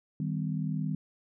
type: chord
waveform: sine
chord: C minor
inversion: first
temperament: equal with one note detuned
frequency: 155.56 / 196 / 254.9 Hz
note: Eb3 / G3 / C4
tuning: 0 / 0 / -45 cents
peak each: -31 / -34 / -37 dBFS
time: 0.2-0.95 s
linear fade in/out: 2 ms
effects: none